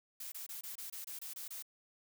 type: noise bursts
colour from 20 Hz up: blue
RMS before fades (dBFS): -45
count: 10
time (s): 0.2-1.625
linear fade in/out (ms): 5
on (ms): 120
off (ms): 25
effects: none